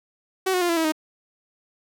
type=tone with pitch steps; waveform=sawtooth; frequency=377.9 / 363.6 / 349.8 / 336.5 / 323.7 / 311.4 Hz; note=F#4 / F#4 / F4 / E4 / E4 / D#4; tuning=+37 / -30 / +3 / +36 / -31 / +2 cents; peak=-16 dBFS; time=0.46-0.922 s; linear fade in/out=10 ms; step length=77 ms; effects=none